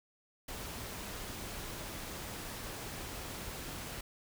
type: noise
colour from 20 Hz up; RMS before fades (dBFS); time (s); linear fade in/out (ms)
pink; -43; 0.48-4.01; 5
effects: none